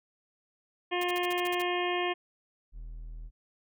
harmonic tone, 355.7 Hz, F4, 32 cents sharp, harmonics 1 / 2 / 3 / 5 / 6 / 7 / 8 / 9, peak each -31 / -34 / -36 / -38 / -39 / -39 / -40 / -41 dBFS, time 0.91-2.14 s, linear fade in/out 20 ms
white noise bursts, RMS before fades -42 dBFS, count 9, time 1.01-1.622 s, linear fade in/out 5 ms, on 28 ms, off 45 ms
triangle tone, 40.17 Hz, E1, 44 cents flat, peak -37 dBFS, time 2.72-3.31 s, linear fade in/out 50 ms
effects none

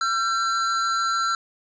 square tone pair together, 1353.4 / 1568 Hz, E6 / G6, +45 / 0 cents, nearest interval minor third, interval 255 cents, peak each -22 / -31 dBFS, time 0.01-1.35 s, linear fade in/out 2 ms, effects resampled to 16000 Hz + 10-bit

